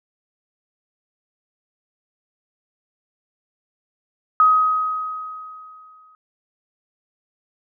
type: tone with exponential decay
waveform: sine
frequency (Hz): 1261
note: D#6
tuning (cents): +23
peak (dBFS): -9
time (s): 4.4-6.15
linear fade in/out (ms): 1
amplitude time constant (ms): 380
effects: none